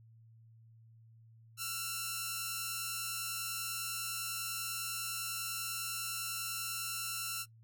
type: tone pair together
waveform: 5% pulse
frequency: 1345 / 1436 Hz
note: E6 / F6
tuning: +34 / +48 cents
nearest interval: minor second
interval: 114 cents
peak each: -26 / -32 dBFS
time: 1.57-7.46 s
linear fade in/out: 50 ms
effects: noise-tail reverb RT60 0.1 s tail -20 dB re dry + added 113 Hz sine -57 dBFS peak until 7.63 s